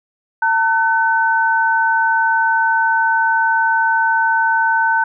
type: tone pair together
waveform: sine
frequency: 900 / 1513.6 Hz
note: A5 / F#6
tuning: +39 / +39 cents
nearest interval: major sixth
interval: 900 cents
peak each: -15 dBFS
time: 0.42-5.04 s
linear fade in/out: 5 ms
effects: none